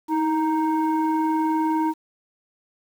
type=tone pair together; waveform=sine; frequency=317.3 / 932.3 Hz; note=D#4 / A#5; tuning=+34 / 0 cents; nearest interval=octave + perfect fifth; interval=1866 cents; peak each=-19 / -21 dBFS; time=0.08-1.94 s; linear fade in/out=50 ms; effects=tanh soft clip ceiling -16 dBFS + 8-bit